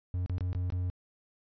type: tone with dropouts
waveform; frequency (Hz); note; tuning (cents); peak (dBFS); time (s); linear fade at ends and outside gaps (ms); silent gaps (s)
triangle; 90.2; F#2; -44; -27; 0.14-0.9; 0; 0.261-0.297 / 0.382-0.408 / 0.53-0.549 / 0.702-0.723
effects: resampled to 11025 Hz